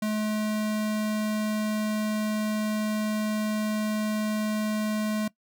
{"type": "tone", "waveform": "square", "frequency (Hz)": 213.9, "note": "A3", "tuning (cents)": -49, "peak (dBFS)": -26, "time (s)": [0.02, 5.28], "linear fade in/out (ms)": 5, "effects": ["noise-tail reverb RT60 0.1 s tail -20 dB re dry"]}